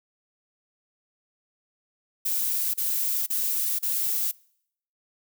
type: noise bursts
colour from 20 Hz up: violet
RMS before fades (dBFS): -26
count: 4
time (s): 2.25-4.315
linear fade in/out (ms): 10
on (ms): 490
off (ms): 35
effects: noise-tail reverb RT60 0.7 s tail -25 dB re dry